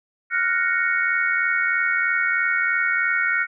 sine chord, Gb major seventh, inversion third, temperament equal, 1396.9 / 1480 / 1864.7 / 2217 Hz, F6 / Gb6 / Bb6 / Db7, 0 / 0 / 0 / 0 cents, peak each -24 dBFS, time 0.3-3.47 s, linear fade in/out 50 ms, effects none

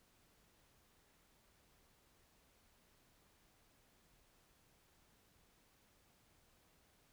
silence, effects pink hiss -72 dBFS RMS until 7.12 s

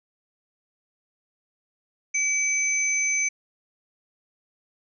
sine tone pair together, 2299 / 6138 Hz, D7 / G8, -37 / -37 cents, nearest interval octave + perfect fourth, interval 1700 cents, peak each -24 dBFS, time 2.14-3.29 s, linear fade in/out 10 ms, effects none

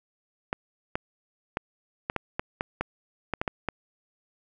clicks, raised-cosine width 0.5 ms, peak -12 dBFS, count 12, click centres 0.529 / 0.955 / 1.571 / 2.099 / 2.163 / 2.395 / 2.609 / 2.81 / 3.337 / 3.415 / 3.478 / 3.687 s, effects none

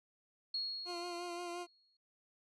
sine tone with exponential decay, 4310 Hz, C#8, 49 cents flat, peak -34 dBFS, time 0.54-1.97 s, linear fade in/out 5 ms, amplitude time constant 310 ms
20% pulse tone with vibrato, 349.2 Hz, F4, in tune, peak -36 dBFS, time 0.85-1.67 s, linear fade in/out 50 ms, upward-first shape sine, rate 5.7 Hz, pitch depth 27 cents each way
effects resampled to 24000 Hz

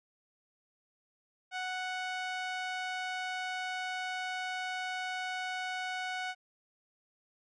sawtooth tone with band-pass filter, 740 Hz, F#5, in tune, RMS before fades -37 dBFS, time 1.51-6.35 s, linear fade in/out 50 ms, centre 1900 Hz, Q 0.77, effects resampled to 24000 Hz

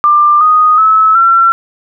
sine tone with pitch steps, 1190 / 1242.7 / 1297.7 / 1355.2 Hz, D6 / D#6 / E6 / E6, +22 / -3 / -28 / +48 cents, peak -4 dBFS, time 0.04-1.52 s, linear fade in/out 0 ms, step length 370 ms, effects none

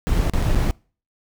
brown noise with dropouts, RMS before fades -18 dBFS, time 0.07-0.71 s, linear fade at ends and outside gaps 0 ms, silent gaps 0.174-0.178 / 0.297-0.336 / 0.419-0.424 / 0.548-0.556 s, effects noise-tail reverb RT60 0.4 s tail -25 dB re dry

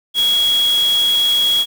sine tone in noise, 3322 Hz, G#7, in tune, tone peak -12 dBFS, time 0.14-1.66 s, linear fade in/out 50 ms, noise white, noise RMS -27 dBFS, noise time 0.14-1.66 s, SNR +12 dB, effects none

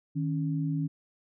sine tone pair together, 155.74 / 277.5 Hz, D#3 / C#4, +2 / +2 cents, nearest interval minor seventh, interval 1000 cents, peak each -28 / -32 dBFS, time 0.15-0.88 s, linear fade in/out 20 ms, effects none

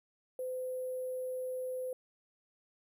sine tone with sample-and-hold, 510 Hz, C5, 44 cents flat, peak -35 dBFS, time 0.39-1.93 s, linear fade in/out 2 ms, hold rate 11025 Hz, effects none

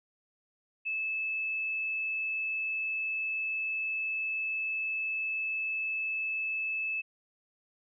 sine tone, 2613 Hz, E7, 16 cents flat, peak -30 dBFS, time 0.85-7.02 s, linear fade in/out 20 ms, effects none

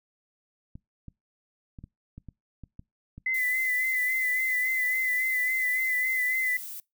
clicks, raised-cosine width 5 ms, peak -30 dBFS, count 9, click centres 0.755 / 1.083 / 1.788 / 1.84 / 2.18 / 2.287 / 2.637 / 2.794 / 3.18 s
sine tone with vibrato, 2025 Hz, B6, 43 cents sharp, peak -24 dBFS, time 3.26-6.57 s, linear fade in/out 5 ms, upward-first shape sine, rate 3.6 Hz, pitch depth 34 cents each way
violet noise, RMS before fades -39 dBFS, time 3.34-6.8 s, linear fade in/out 2 ms
effects noise-tail reverb RT60 0.2 s tail -24 dB re dry

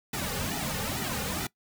pink noise with flanger, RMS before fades -32 dBFS, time 0.13-1.47 s, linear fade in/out 5 ms, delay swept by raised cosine 1.8 to 3.1 ms, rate 2.3 Hz, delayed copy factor -0.85, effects noise-tail reverb RT60 0.1 s tail -21 dB re dry

